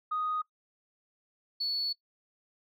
sine tone pair in turn, 1244.5 / 4424 Hz, D#6 / C#8, 0 / -4 cents, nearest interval octave + minor seventh, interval 2196 cents, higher second, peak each -28 dBFS, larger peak neither, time 0.11-0.42 / 1.6-1.93 s, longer second, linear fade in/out 10 ms, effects noise-tail reverb RT60 0.1 s tail -21 dB re dry + tanh soft clip ceiling -24 dBFS

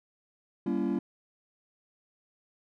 triangle chord, G diminished seventh, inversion none, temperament just, 196 / 235.2 / 282.2 / 338.7 Hz, G3 / Bb3 / Db4 / Fb4, 0 / +16 / +31 / +47 cents, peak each -30 dBFS, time 0.66-0.99 s, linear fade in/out 5 ms, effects tanh soft clip ceiling -17 dBFS

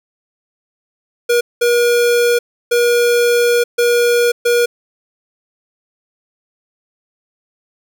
square tone bursts at uneven times, 478.6 Hz, A#4, 46 cents sharp, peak -11 dBFS, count 5, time 1.29-1.41 / 1.61-2.39 / 2.71-3.64 / 3.78-4.32 / 4.45-4.66 s, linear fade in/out 10 ms, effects none

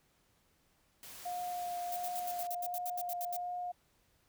white noise, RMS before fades -50 dBFS, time 1.03-2.47 s, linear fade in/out 0 ms
sine tone with vibrato, 710 Hz, F5, 28 cents sharp, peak -36 dBFS, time 1.25-3.72 s, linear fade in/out 10 ms, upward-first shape sine, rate 1.4 Hz, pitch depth 13 cents each way
violet noise bursts, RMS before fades -41 dBFS, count 13, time 1.92-3.367 s, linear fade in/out 2 ms, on 43 ms, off 74 ms
effects pink hiss -72 dBFS RMS until 4.28 s

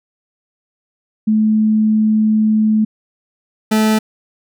sine / 40% pulse tone pair in turn, 216.3 / 217.3 Hz, A3 / A3, -29 / -21 cents, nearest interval unison, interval 8 cents, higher second, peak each -10 dBFS, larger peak neither, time 1.27-2.85 / 3.71-3.99 s, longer first, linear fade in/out 10 ms, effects none

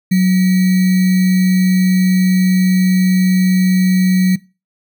sine tone with sample-and-hold, 185 Hz, F#3, in tune, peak -8 dBFS, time 0.11-4.36 s, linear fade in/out 10 ms, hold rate 2100 Hz, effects noise-tail reverb RT60 0.3 s tail -22 dB re dry

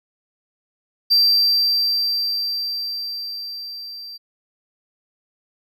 triangle tone with level ramp, 4699 Hz, D8, in tune, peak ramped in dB -10 to -32 dBFS, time 1.1-4.18 s, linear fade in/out 20 ms, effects none

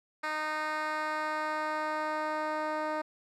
10% pulse tone with band-pass filter sweep, 307.9 Hz, D#4, 18 cents flat, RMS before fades -33 dBFS, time 0.23-3.02 s, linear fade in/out 10 ms, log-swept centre 1600 to 680 Hz, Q 0.86, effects none

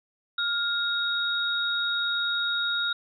sine tone pair together, 1408 / 3761 Hz, F6 / A#7, +14 / +15 cents, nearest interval octave + perfect fourth, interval 1701 cents, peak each -27 dBFS, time 0.38-2.93 s, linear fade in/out 5 ms, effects none

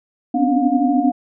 sine tone cluster, 249.6 / 259.2 / 280.5 / 292.8 / 711 Hz, B3 / C4 / C#4 / D4 / F5, +19 / -16 / +21 / -5 / +31 cents, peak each -20 dBFS, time 0.34-1.12 s, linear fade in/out 10 ms, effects none

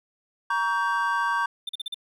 triangle chord, G diminished, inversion first, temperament just, 940.8 / 1128.9 / 1568 Hz, Bb5 / Db6 / G6, +16 / +31 / 0 cents, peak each -25 dBFS, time 0.5-1.46 s, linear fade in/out 5 ms
triangle tone bursts, 3569 Hz, A7, 24 cents sharp, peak -27 dBFS, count 5, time 1.67-1.944 s, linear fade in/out 5 ms, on 22 ms, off 41 ms
effects none

